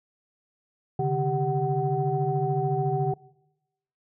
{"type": "tone cluster", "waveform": "sine", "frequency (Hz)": [135.4, 149.2, 391.9, 750], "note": ["C#3", "D3", "G4", "F#5"], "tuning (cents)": [-40, 28, 0, 23], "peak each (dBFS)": -28, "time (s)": [0.99, 3.14], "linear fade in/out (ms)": 5, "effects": ["noise-tail reverb RT60 0.9 s tail -22 dB re dry", "tanh soft clip ceiling -12 dBFS"]}